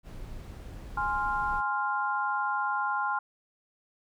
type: noise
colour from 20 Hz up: brown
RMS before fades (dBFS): -41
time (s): 0.03-1.63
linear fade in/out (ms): 50
type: chord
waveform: sine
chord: F minor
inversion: first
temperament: equal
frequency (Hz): 830.6 / 1046.5 / 1396.9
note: Ab5 / C6 / F6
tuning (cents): 0 / 0 / 0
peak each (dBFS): -31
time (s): 0.97-3.19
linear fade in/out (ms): 5
effects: none